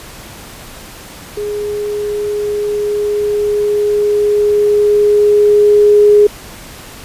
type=tone with level ramp; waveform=sine; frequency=415.3 Hz; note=G#4; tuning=in tune; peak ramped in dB=-17 to -3 dBFS; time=1.37-6.27 s; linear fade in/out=5 ms; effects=pink hiss -33 dBFS RMS until 7.04 s + resampled to 32000 Hz